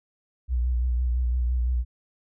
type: tone with vibrato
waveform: sine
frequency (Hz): 61.3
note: B1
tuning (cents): -12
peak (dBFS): -21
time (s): 0.48-1.85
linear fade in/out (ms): 50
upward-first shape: sine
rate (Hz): 5.9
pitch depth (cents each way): 47
effects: none